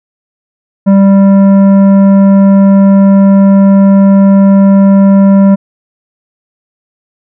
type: tone with tanh clipping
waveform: sine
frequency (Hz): 196.3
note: G3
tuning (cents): +3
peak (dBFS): -3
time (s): 0.86-5.56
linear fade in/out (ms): 20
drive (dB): 11
effects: none